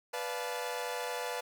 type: chord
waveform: sawtooth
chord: B half-diminished seventh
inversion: none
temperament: equal with one note detuned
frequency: 493.9 / 587.3 / 698.5 / 866.4 Hz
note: B4 / D5 / F5 / A5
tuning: 0 / 0 / 0 / -27 cents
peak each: -34 / -39 / -38 / -37 dBFS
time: 0.13-1.41 s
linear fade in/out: 10 ms
effects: none

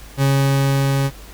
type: tone with level ramp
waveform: 40% pulse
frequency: 137.4 Hz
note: C#3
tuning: 15 cents flat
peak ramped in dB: -12 to -15 dBFS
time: 0.17-1.11 s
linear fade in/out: 50 ms
effects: added 50 Hz sine -38 dBFS peak until 1.33 s + pink hiss -42 dBFS RMS until 1.33 s

